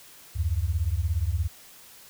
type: beating tone pair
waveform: sine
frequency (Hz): 73.42 / 90.42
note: D2 / F#2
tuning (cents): 0 / -39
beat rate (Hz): 17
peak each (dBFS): -26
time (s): 0.35-1.48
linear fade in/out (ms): 20
effects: white hiss -50 dBFS RMS until 2.09 s